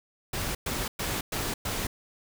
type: noise bursts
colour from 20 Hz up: pink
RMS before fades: -31 dBFS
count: 5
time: 0.33-1.87 s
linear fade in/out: 5 ms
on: 220 ms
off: 110 ms
effects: none